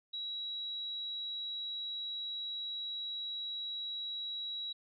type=tone; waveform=sine; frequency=3880 Hz; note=B7; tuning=31 cents flat; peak=-37 dBFS; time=0.13-4.73 s; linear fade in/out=10 ms; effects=none